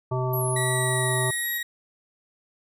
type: harmonic tone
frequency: 127.8 Hz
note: C3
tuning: 40 cents flat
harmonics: 1 / 3 / 5 / 7 / 9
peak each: -25 / -30 / -32 / -33 / -35 dBFS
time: 0.11-1.31 s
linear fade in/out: 10 ms
type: linear two-way sweep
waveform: sine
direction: down then up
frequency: 11840 to 8620 to 11840 Hz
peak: -29 dBFS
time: 0.33-1.58 s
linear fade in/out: 5 ms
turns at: 0.79 s
type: tone with pitch glide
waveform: 35% pulse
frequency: 1936 to 1896.2 Hz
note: B6 to A#6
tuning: -35 to +29 cents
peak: -26 dBFS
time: 0.56-1.63 s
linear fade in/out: 5 ms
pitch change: -36 cents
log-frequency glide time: 0.73-1.26 s
effects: none